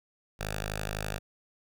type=tone with notch filter; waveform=5% pulse; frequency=51.91 Hz; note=G#1; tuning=in tune; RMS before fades=-35 dBFS; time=0.39-1.19 s; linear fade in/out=20 ms; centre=300 Hz; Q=0.55; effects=none